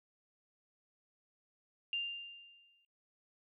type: tone with exponential decay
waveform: sine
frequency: 2794 Hz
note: F7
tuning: in tune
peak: -32 dBFS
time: 1.93-2.85 s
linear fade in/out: 1 ms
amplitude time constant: 200 ms
effects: noise-tail reverb RT60 0.3 s tail -26 dB re dry